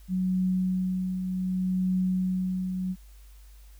sine tone with tremolo, 185 Hz, F#3, in tune, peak -22 dBFS, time 0.08-2.96 s, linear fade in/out 50 ms, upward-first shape triangle, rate 0.66 Hz, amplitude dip 50%, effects added 50 Hz sine -47 dBFS peak until 3.79 s + white hiss -61 dBFS RMS until 3.79 s

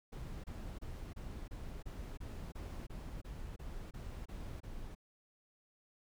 brown noise bursts, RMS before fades -45 dBFS, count 14, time 0.12-4.951 s, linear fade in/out 10 ms, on 320 ms, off 27 ms, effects none

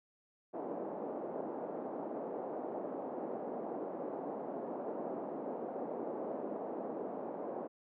white band-pass noise, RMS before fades -41 dBFS, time 0.53-7.68 s, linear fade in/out 20 ms, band 230 to 700 Hz, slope 24 dB/octave, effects none

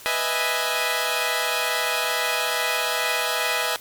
10% pulse chord, E major seventh, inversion second, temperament equal, 493.9 / 622.3 / 659.3 / 830.6 Hz, B4 / D#5 / E5 / G#5, 0 / 0 / 0 / 0 cents, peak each -19 dBFS, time 0.06-3.76 s, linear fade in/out 0 ms, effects white hiss -43 dBFS RMS until 3.8 s + MP3 96 kbps

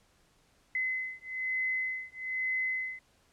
sine beating tone pair, 2038 / 2039.1 Hz, C7 / C7, -46 / -45 cents, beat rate 1.1 Hz, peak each -34 / -34 dBFS, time 0.75-2.99 s, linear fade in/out 2 ms, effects pink hiss -67 dBFS RMS until 3.32 s + low-pass 10000 Hz 12 dB/octave

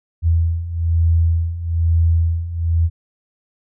sine beating tone pair, 82.41 / 83.51 Hz, E2 / E2, 0 / +23 cents, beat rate 1.1 Hz, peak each -19 / -15 dBFS, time 0.22-2.9 s, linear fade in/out 50 ms, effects none

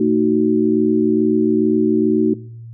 sine chord, D# diminished, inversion second, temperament just, 224 / 311.1 / 373.4 Hz, A3 / D#4 / F#4, +31 / 0 / +16 cents, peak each -17 dBFS, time 0-2.34 s, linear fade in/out 5 ms, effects noise-tail reverb RT60 0.6 s tail -22 dB re dry + added 115 Hz sine -32 dBFS peak until 2.73 s

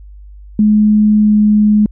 sine tone with pitch glide, 211.8 to 210.6 Hz, G#3 to G#3, +34 to +24 cents, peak -6 dBFS, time 0.59-1.86 s, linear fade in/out 2 ms, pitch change -10 cents, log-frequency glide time 1.18-1.37 s, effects added 50 Hz sine -32 dBFS peak until 1.91 s

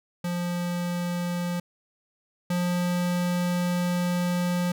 square tone pair in turn, 175.4 / 177.03 Hz, F3 / F3, +8 / +24 cents, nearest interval unison, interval 16 cents, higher second, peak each -27 / -24 dBFS, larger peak second, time 0.24-1.6 / 2.5-4.72 s, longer second, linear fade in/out 5 ms, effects none

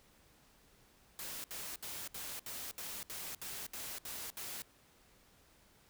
white noise bursts, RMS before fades -44 dBFS, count 11, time 1.19-4.62 s, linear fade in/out 0 ms, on 250 ms, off 68 ms, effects pink hiss -66 dBFS RMS until 5.89 s

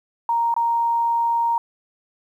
sine tone with dropouts, 932 Hz, A#5, 1 cent flat, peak -17 dBFS, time 0.29-1.58 s, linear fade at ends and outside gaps 2 ms, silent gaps 0.541-0.564 s, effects 9-bit

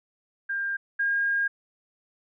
sine tone pair in turn, 1599 / 1620.4 Hz, G6 / G#6, +34 / -43 cents, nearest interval unison, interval 23 cents, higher second, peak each -26 / -22 dBFS, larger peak second, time 0.49-0.77 / 0.99-1.48 s, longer second, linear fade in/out 10 ms, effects none

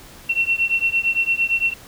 sine beating tone pair, 2712 / 2720.8 Hz, E7 / F7, +49 / -46 cents, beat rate 8.8 Hz, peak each -20 dBFS, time 0.29-1.74 s, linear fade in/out 10 ms, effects pink hiss -43 dBFS RMS until 1.87 s

